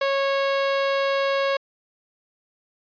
sawtooth tone, 550 Hz, C#5, 14 cents flat, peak -16 dBFS, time 0.01-1.57 s, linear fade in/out 5 ms, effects resampled to 11025 Hz

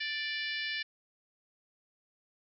harmonic tone, 587 Hz, D5, 1 cent flat, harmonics 3 / 4 / 5 / 6 / 7 / 8 / 9, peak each -37 / -39 / -41 / -43 / -44 / -45 / -46 dBFS, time 0-0.83 s, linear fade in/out 10 ms, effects none

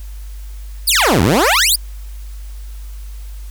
15% pulse exponential two-way sweep, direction down then up, 5274 to 76.1 to 5274 Hz, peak -4 dBFS, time 0.87-1.76 s, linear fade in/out 10 ms, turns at 1.22 s, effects added 50 Hz sine -27 dBFS peak until 3.5 s + white hiss -46 dBFS RMS until 3.5 s

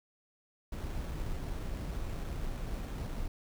brown noise with sample-and-hold, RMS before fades -37 dBFS, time 0.72-3.28 s, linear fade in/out 5 ms, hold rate 4900 Hz, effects none

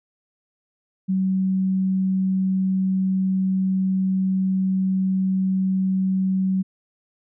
sine tone, 189.2 Hz, F#3, 39 cents sharp, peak -18 dBFS, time 1.08-6.63 s, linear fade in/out 20 ms, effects none

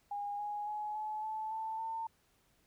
sine tone with pitch steps, 816 / 829.3 / 842.8 / 856.6 / 870.5 / 884.7 / 899.2 Hz, G#5 / G#5 / G#5 / A5 / A5 / A5 / A5, -31 / -3 / +25 / -47 / -19 / +9 / +37 cents, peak -36 dBFS, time 0.11-2.07 s, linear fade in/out 5 ms, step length 280 ms, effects pink hiss -72 dBFS RMS until 2.66 s

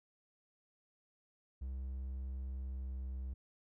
triangle tone with pitch glide, 65.41 to 64.88 Hz, C2 to C2, 0 to -14 cents, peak -37 dBFS, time 1.61-3.34 s, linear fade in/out 10 ms, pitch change -14 cents, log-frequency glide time 2.65-2.96 s, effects none

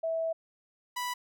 sine / sawtooth tone pair in turn, 653 / 986.3 Hz, E5 / B5, -17 / -3 cents, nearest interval perfect fifth, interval 714 cents, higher second, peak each -28 dBFS, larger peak neither, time 0.03-0.33 / 0.96-1.14 s, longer first, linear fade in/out 10 ms, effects none

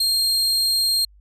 40% pulse tone, 4213 Hz, C8, 11 cents sharp, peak -16 dBFS, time 0-1.05 s, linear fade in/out 5 ms, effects added 50 Hz sine -48 dBFS peak until 1.2 s + resampled to 32000 Hz

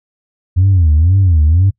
sine tone with vibrato, 86 Hz, F2, 26 cents flat, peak -5 dBFS, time 0.56-1.71 s, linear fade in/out 20 ms, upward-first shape sine, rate 2 Hz, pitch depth 230 cents each way, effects noise-tail reverb RT60 0.1 s tail -23 dB re dry + tanh soft clip ceiling -4 dBFS

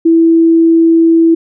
sine tone, 329.6 Hz, E4, in tune, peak -4 dBFS, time 0.05-1.35 s, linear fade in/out 10 ms, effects none

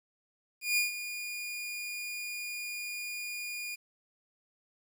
sawtooth tone with ADSR envelope, 2433 Hz, D#7, 39 cents flat, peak -21 dBFS, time 0.61-3.76 s, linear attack 160 ms, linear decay 140 ms, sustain -12 dB, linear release 19 ms, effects 10-bit

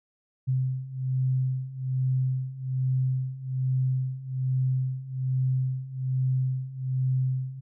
sine beating tone pair, 129.2 / 130.4 Hz, C3 / C3, -21 / -5 cents, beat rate 1.2 Hz, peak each -29 / -26 dBFS, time 0.47-7.61 s, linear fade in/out 20 ms, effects none

